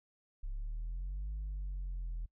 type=exponential two-way sweep; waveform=sine; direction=up then down; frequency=32.7 to 52 to 40.44 Hz; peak=-34 dBFS; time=0.43-2.26 s; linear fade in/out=10 ms; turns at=1.31 s; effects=noise-tail reverb RT60 0.1 s tail -26 dB re dry + tanh soft clip ceiling -35 dBFS